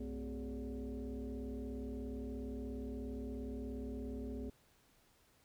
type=tone with frequency modulation; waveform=sine; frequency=98 Hz; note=G2; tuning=in tune; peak=-40 dBFS; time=0-4.5 s; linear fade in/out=5 ms; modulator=159 Hz; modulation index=2.1; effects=pink hiss -70 dBFS RMS until 5.44 s